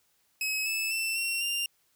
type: tone with pitch steps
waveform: sawtooth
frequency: 2560 / 2615 / 2672 / 2730 / 2788 Hz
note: D#7 / E7 / E7 / F7 / F7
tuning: +49 / -15 / +23 / -40 / -4 cents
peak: -25 dBFS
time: 0.41-1.66 s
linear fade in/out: 2 ms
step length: 250 ms
effects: white hiss -70 dBFS RMS until 1.95 s